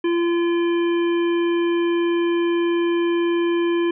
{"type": "harmonic tone", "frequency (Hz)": 342.3, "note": "F4", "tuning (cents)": -35, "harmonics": [1, 3, 5, 7, 9], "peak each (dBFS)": [-17, -31, -34, -36, -37], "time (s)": [0.04, 3.91], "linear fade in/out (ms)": 5, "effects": []}